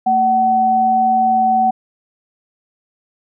sine tone pair together, 225.3 / 754 Hz, A3 / F#5, +41 / +32 cents, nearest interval octave + major sixth, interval 2091 cents, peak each -22 / -11 dBFS, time 0.06-1.71 s, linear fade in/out 10 ms, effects none

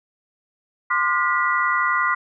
sine tone cluster, 1044 / 1195 / 1430 / 1958 Hz, C6 / D6 / F6 / B6, -4 / +30 / +41 / -15 cents, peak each -23 dBFS, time 0.9-2.15 s, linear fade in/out 10 ms, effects none

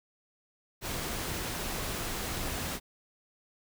pink noise, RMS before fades -35 dBFS, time 0.81-2.8 s, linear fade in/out 50 ms, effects none

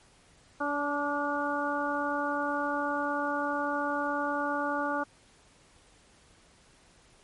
harmonic tone with a mistuned harmonic, 288.2 Hz, D4, 33 cents flat, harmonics 1 / 2 / 3 / 4 / 5, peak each -34 / -34 / -34 / -34 / -34 dBFS, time 0.6-5.04 s, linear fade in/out 10 ms, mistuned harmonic 4, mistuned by +20 cents, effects pink hiss -60 dBFS RMS until 7.23 s + MP3 48 kbps

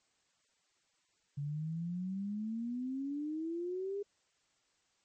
sine exponential sweep, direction up, 140.6 to 410 Hz, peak -35 dBFS, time 1.37-4.03 s, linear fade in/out 10 ms, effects white hiss -75 dBFS RMS until 5.04 s + MP3 32 kbps

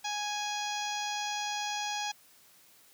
harmonic tone, 830.6 Hz, G#5, in tune, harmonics 1 / 2 / 3 / 4 / 5 / 6 / 7 / 8, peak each -35 / -42 / -41 / -40 / -45 / -43 / -44 / -44 dBFS, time 0.04-2.12 s, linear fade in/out 10 ms, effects white hiss -60 dBFS RMS until 2.93 s + high-pass 80 Hz 12 dB/octave

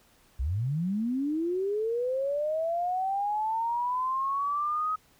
sine linear sweep, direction up, 56.3 to 1271 Hz, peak -26 dBFS, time 0.39-4.96 s, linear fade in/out 10 ms, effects pink hiss -62 dBFS RMS until 5.19 s

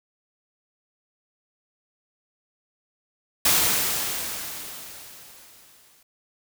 white noise with exponential decay, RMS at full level -18 dBFS, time 3.45-6.03 s, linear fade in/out 5 ms, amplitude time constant 560 ms, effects none

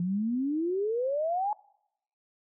sine exponential sweep, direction up, 170.9 to 858 Hz, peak -26 dBFS, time 0-1.53 s, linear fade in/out 2 ms, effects noise-tail reverb RT60 0.8 s tail -24 dB re dry

